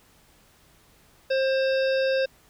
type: harmonic tone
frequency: 531 Hz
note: C5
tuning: 25 cents sharp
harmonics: 1 / 3 / 5 / 7 / 9 / 10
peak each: -21 / -31 / -35 / -38 / -40 / -41 dBFS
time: 1.3-2.26 s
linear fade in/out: 10 ms
effects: pink hiss -58 dBFS RMS until 2.49 s